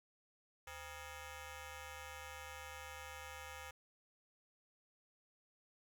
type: ring-modulated tone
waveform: 10% pulse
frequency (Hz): 440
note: A4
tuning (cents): 0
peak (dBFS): -37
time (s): 0.67-3.71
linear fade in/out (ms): 5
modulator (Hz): 364
effects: none

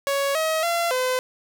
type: tone with pitch steps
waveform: sawtooth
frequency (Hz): 557 / 636 / 683 / 510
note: C#5 / D#5 / F5 / C5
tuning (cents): +8 / +38 / -39 / -44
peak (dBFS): -17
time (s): 0.07-1.19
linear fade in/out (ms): 0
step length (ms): 280
effects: none

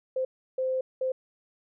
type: tone bursts at uneven times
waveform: sine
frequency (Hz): 519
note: C5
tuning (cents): -14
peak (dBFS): -25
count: 3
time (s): 0.16-0.25 / 0.58-0.81 / 1.01-1.12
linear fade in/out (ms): 5
effects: none

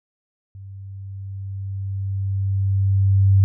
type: tone with level ramp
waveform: sine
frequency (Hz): 97.5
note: G2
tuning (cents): -9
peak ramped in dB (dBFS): -35 to -10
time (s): 0.55-3.44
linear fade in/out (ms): 0
effects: none

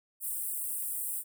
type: high-pass noise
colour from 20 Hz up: pink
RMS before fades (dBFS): -35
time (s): 0.2-1.24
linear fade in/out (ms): 50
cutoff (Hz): 8200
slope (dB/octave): 96
effects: none

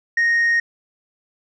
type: tone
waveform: sine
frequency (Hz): 1862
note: A#6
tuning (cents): -2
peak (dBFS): -12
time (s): 0.17-0.6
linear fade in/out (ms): 5
effects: tanh soft clip ceiling -13 dBFS

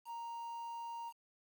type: tone with quantisation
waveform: triangle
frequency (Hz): 932.3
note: A#5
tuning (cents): 0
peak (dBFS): -40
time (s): 0.05-1.13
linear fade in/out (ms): 50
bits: 10
effects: none

